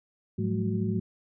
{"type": "tone cluster", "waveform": "sine", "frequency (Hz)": [106.9, 173.8, 187.3, 216.6, 369.8], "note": ["A2", "F3", "F#3", "A3", "F#4"], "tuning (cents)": [-49, -8, 21, -27, -1], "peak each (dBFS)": [-30, -36, -31, -31, -35], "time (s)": [0.38, 1], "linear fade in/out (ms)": 10, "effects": []}